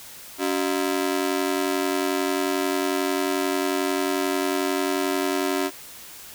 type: ring-modulated tone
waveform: sawtooth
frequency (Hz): 330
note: E4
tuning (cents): +2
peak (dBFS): -15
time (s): 0.38-5.71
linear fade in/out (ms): 50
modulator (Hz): 45.6
effects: white hiss -42 dBFS RMS until 6.34 s